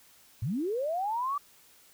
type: linear sweep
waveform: sine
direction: up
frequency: 92.5 to 1174.7 Hz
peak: -28 dBFS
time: 0.42-1.38 s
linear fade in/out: 5 ms
effects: white hiss -59 dBFS RMS until 1.93 s